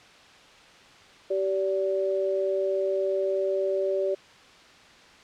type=tone pair together; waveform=sine; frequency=385.6 / 577.7 Hz; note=G4 / D5; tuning=-28 / -29 cents; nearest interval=perfect fifth; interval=699 cents; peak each=-26 dBFS; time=1.3-4.15 s; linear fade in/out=10 ms; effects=white hiss -51 dBFS RMS until 5.23 s + low-pass 4000 Hz 12 dB/octave